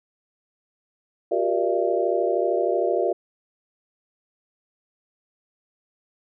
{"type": "tone cluster", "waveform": "sine", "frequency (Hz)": [358.2, 391.3, 470.6, 593, 676], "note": ["F4", "G4", "A#4", "D5", "E5"], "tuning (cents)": [44, -3, 16, 17, 43], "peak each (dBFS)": -26, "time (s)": [1.31, 3.13], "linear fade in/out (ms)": 10, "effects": []}